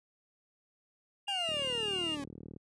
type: tone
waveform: triangle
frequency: 2814 Hz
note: F7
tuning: 12 cents sharp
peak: -31 dBFS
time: 1.27-2.16 s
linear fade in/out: 20 ms
type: exponential sweep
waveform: 40% pulse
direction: down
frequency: 820 to 271.4 Hz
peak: -36 dBFS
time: 1.28-2.24 s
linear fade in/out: 2 ms
type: click train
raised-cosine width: 3 ms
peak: -32 dBFS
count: 42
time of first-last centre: 1.49-2.563 s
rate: 38.2 Hz
effects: high-pass 100 Hz 12 dB/octave + resampled to 24000 Hz